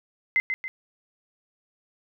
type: tone with echo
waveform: sine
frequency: 2066 Hz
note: C7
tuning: 22 cents flat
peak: -18 dBFS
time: 0.36-0.4 s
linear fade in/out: 0 ms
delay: 140 ms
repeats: 2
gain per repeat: -6 dB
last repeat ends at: 0.68 s
effects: none